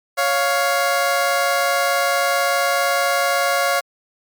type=tone pair together; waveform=20% pulse; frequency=556.4 / 701 Hz; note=C#5 / F5; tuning=+6 / +6 cents; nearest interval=major third; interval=400 cents; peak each=-14 dBFS; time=0.17-3.81 s; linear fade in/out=20 ms; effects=MP3 96 kbps